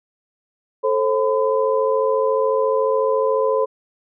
sine tone cluster, 438.9 / 533 / 1011 Hz, A4 / C5 / B5, -4 / +32 / +40 cents, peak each -19 / -19 / -23 dBFS, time 0.83-3.66 s, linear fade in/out 20 ms, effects none

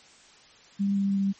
sine tone with pitch steps, 199.1 / 197.72 / 196.36 Hz, G3 / G3 / G3, +27 / +15 / +3 cents, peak -22 dBFS, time 0.79-1.33 s, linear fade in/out 20 ms, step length 180 ms, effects white hiss -54 dBFS RMS until 1.39 s + MP3 32 kbps

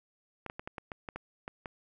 clicks, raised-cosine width 0.5 ms, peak -24 dBFS, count 10, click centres 0.463 / 0.499 / 0.595 / 0.675 / 0.782 / 0.918 / 1.088 / 1.16 / 1.479 / 1.658 s, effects none

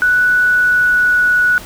sine tone with pitch glide, 1480 to 1470.6 Hz, F#6 to F#6, 0 to -11 cents, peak -9 dBFS, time 0.02-1.58 s, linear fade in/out 0 ms, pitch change -11 cents, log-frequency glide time 0.3-1.23 s, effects pink hiss -34 dBFS RMS until 1.65 s

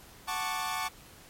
sawtooth chord, D major seventh, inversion first, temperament equal with one note detuned, 740 / 880 / 1108.7 / 1180.8 Hz, F#5 / A5 / C#6 / D6, 0 / 0 / 0 / +9 cents, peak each -34 / -32 / -32 / -34 dBFS, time 0.27-0.89 s, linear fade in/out 20 ms
clicks, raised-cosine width 0.2 ms, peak -38 dBFS, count 3, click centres 0.471 / 0.648 / 1.008 s
effects pink hiss -53 dBFS RMS until 1.29 s + MP3 64 kbps

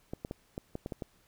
clicks, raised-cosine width 2 ms, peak -23 dBFS, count 8, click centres 0.135 / 0.249 / 0.311 / 0.579 / 0.754 / 0.861 / 0.922 / 1.022 s, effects pink hiss -67 dBFS RMS until 1.27 s

